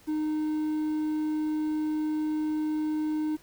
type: tone with quantisation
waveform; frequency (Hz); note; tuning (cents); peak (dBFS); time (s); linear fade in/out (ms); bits
triangle; 307.6; D#4; -20; -24; 0.07-3.37; 20; 9
effects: pink hiss -57 dBFS RMS until 3.42 s